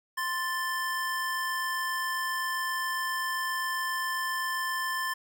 square tone pair together, 1046.5 / 1760 Hz, C6 / A6, 0 / 0 cents, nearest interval major sixth, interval 900 cents, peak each -33 / -32 dBFS, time 0.17-5.14 s, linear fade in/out 10 ms, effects none

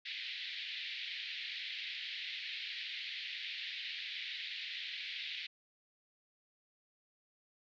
white band-pass noise, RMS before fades -43 dBFS, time 0.05-5.47 s, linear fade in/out 10 ms, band 1900 to 4100 Hz, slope 48 dB/octave, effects none

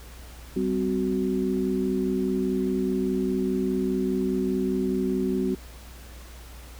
sine tone cluster, 194.4 / 259.3 / 371 Hz, G3 / C4 / F#4, -14 / -15 / +5 cents, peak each -27 dBFS, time 0.56-5.55 s, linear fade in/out 5 ms, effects added 60 Hz sine -42 dBFS peak until 6.79 s + pink hiss -48 dBFS RMS until 6.79 s

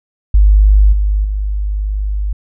sine tone with level steps, 50.8 Hz, G#1, 38 cents flat, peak -4 / -10 / -14 dBFS, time 0.34-2.33 s, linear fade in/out 5 ms, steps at 0.92 / 1.24 s, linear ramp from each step 10 ms, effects none

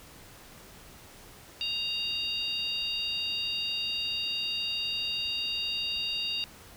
harmonic tone, 932.3 Hz, A#5, in tune, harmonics 3 / 4 / 5, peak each -32 / -34 / -36 dBFS, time 1.61-6.44 s, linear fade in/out 0 ms, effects pink hiss -51 dBFS RMS until 6.76 s

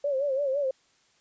sine tone with vibrato, 552 Hz, C#5, 7 cents flat, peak -24 dBFS, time 0.04-0.71 s, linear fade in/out 5 ms, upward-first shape sine, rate 5.9 Hz, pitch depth 97 cents each way, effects white hiss -65 dBFS RMS until 1.2 s + resampled to 16000 Hz

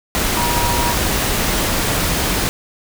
sine tone in noise, 956 Hz, A#5, 43 cents sharp, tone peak -20 dBFS, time 0.37-0.93 s, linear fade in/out 0 ms, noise pink, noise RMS -18 dBFS, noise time 0.15-2.49 s, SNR -5 dB, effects none

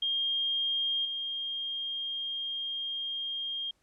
sine tone with level steps, 3220 Hz, G7, 46 cents sharp, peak -27 / -32 dBFS, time 0.02-3.71 s, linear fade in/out 5 ms, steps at 1.05 s, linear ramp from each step 2 ms, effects pink hiss -72 dBFS RMS until 3.82 s + low-pass 10000 Hz 12 dB/octave

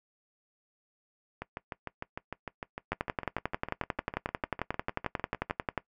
two click trains, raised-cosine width 0.5 ms, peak -14 / -21 dBFS, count 33 / 28, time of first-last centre 2.92-5.777 / 1.42-5.499 s, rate 11.2 / 6.62 Hz, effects noise-tail reverb RT60 0.1 s tail -20 dB re dry

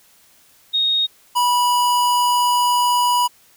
sine / square tone pair in turn, 3729 / 978 Hz, A#7 / B5, 0 / -17 cents, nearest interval octave + major seventh, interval 2317 cents, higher first, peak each -15 dBFS, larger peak neither, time 0.73-1.07 / 1.35-3.28 s, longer second, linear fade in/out 20 ms, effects white hiss -53 dBFS RMS until 3.56 s

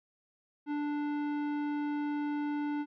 sine tone with tanh clipping, 293.7 Hz, D4, in tune, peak -33 dBFS, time 0.66-2.86 s, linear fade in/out 50 ms, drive 15 dB, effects none

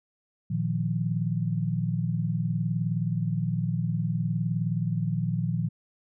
sine chord, Bb suspended fourth, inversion none, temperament just, 116.54 / 155.39 / 174.81 Hz, Bb2 / Eb3 / F3, 0 / -2 / +2 cents, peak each -29 dBFS, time 0.5-5.69 s, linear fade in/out 10 ms, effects none

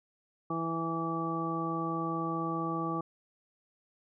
harmonic tone, 164.81 Hz, E3, in tune, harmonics 1 / 2 / 3 / 4 / 5 / 7, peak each -37 / -35 / -42 / -44 / -40 / -35 dBFS, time 0.5-3.01 s, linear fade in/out 5 ms, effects none

